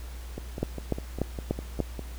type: two click trains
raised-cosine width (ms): 2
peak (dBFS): -21 / -12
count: 9 / 5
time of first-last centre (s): 0.38-1.993 / 0.63-1.803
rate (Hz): 4.96 / 3.41
effects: added 60 Hz sine -37 dBFS peak until 2.18 s + pink hiss -49 dBFS RMS until 2.18 s